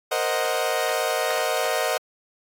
sawtooth chord, C half-diminished seventh, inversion third, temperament equal, 466.2 / 523.3 / 622.3 / 740 Hz, Bb4 / C5 / Eb5 / Gb5, 0 / 0 / 0 / 0 cents, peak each -25 / -24 / -22 / -24 dBFS, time 0.11-1.98 s, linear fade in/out 10 ms, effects AAC 64 kbps

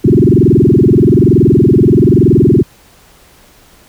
sine tone with frequency modulation, 244.4 Hz, B3, 18 cents flat, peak -4 dBFS, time 0.04-2.63 s, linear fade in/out 10 ms, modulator 21.1 Hz, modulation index 6.9, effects pink hiss -44 dBFS RMS until 3.88 s

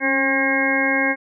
harmonic tone with a mistuned harmonic, 269.1 Hz, C4, 49 cents sharp, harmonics 1 / 2 / 3 / 4 / 6 / 7 / 8, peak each -23 / -25 / -28 / -30 / -22 / -28 / -21 dBFS, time 0-1.16 s, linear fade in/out 50 ms, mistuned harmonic 1, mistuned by +31 cents, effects none

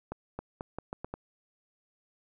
accelerating click train, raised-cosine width 1 ms, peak -22 dBFS, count 7, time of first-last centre 0.12-1.14 s, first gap 270 ms, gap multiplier 0.81, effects none

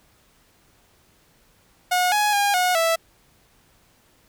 sawtooth tone with pitch steps, 724 / 836 / 811 / 726 / 659 Hz, F#5 / G#5 / G#5 / F#5 / E5, -38 / +11 / -41 / -33 / -1 cents, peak -14 dBFS, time 1.91-2.96 s, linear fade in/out 10 ms, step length 210 ms, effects pink hiss -59 dBFS RMS until 4.28 s

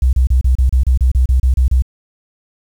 sine tone bursts, 63.7 Hz, C2, 46 cents flat, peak -8 dBFS, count 13, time 0.02-1.822 s, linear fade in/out 5 ms, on 110 ms, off 31 ms, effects 7-bit

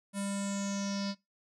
square tone with low-pass filter sweep, 198.9 Hz, G3, 25 cents sharp, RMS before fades -35 dBFS, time 0.13-1.15 s, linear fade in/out 50 ms, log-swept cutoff 9700 to 4800 Hz, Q 7.1, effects noise-tail reverb RT60 0.2 s tail -20 dB re dry

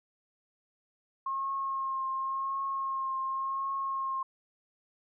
sine tone with vibrato, 1075 Hz, C6, 47 cents sharp, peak -30 dBFS, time 1.26-4.23 s, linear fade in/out 5 ms, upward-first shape triangle, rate 0.91 Hz, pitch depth 23 cents each way, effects none

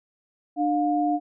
sine tone pair together, 298.5 / 710 Hz, D4 / F5, +28 / +28 cents, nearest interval octave + minor third, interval 1500 cents, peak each -23 dBFS, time 0.56-1.2 s, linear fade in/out 50 ms, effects none

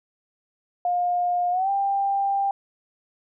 sine tone with pitch glide, 710 to 792.4 Hz, F5 to G5, +28 to +18 cents, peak -20 dBFS, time 0.85-2.51 s, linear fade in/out 2 ms, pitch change +190 cents, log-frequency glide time 1.51-1.7 s, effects none

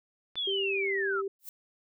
click, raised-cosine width 0.3 ms, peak -28 dBFS, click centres 0.356 s
sine linear sweep, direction down, 3520 to 1246 Hz, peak -29 dBFS, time 0.36-1.22 s, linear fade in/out 20 ms
sine tone, 392 Hz, G4, in tune, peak -30 dBFS, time 0.47-1.28 s, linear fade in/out 5 ms
violet noise with exponential growth, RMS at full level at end -37 dBFS, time 1.39-1.49 s, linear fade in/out 1 ms, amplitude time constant 20 ms
effects none

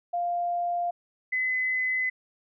sine tone pair in turn, 698.5 / 2024 Hz, F5 / B6, 0 / +42 cents, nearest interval octave + tritone, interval 1842 cents, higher second, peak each -25 / -24 dBFS, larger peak second, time 0.13-0.91 / 1.32-2.1 s, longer neither, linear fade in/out 10 ms, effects none

